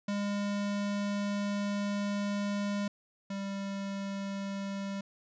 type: tone pair in turn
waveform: square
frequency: 203 / 197.33 Hz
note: G#3 / G3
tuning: -39 / +12 cents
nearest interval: unison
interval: 49 cents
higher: first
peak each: -31 / -35 dBFS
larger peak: first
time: 0.08-2.88 / 3.3-5.01 s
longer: first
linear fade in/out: 5 ms
effects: resampled to 16000 Hz